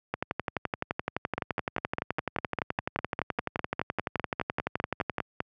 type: two click trains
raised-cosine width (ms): 0.5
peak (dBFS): -13 / -13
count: 60 / 21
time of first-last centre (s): 0.14-5.183 / 1.38-5.404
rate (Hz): 11.7 / 4.97
effects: high-pass 80 Hz 12 dB/octave